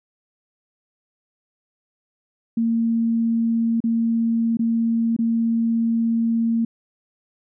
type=tone with dropouts; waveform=sine; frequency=229.2 Hz; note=A#3; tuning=29 cents flat; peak=-17 dBFS; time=2.57-6.65 s; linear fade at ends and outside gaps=5 ms; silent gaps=3.804-3.839 / 4.571-4.592 / 5.165-5.188 s; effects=none

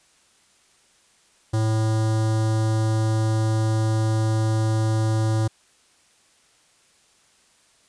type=tone with notch filter; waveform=square; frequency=110 Hz; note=A2; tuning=in tune; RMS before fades=-21 dBFS; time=1.53-5.48 s; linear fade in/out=10 ms; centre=2400 Hz; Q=0.84; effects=white hiss -59 dBFS RMS until 7.88 s + resampled to 22050 Hz

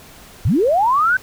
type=linear sweep; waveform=sine; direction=up; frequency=69 to 1552 Hz; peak=-12 dBFS; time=0.45-1.17 s; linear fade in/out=5 ms; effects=pink hiss -42 dBFS RMS until 1.22 s

